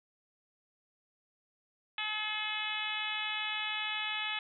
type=harmonic tone; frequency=427.2 Hz; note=G#4; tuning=49 cents sharp; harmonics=2 / 3 / 4 / 5 / 6 / 7 / 8 / 9; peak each=-43 / -44 / -42 / -41 / -38 / -41 / -40 / -48 dBFS; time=1.98-4.39 s; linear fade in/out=2 ms; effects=none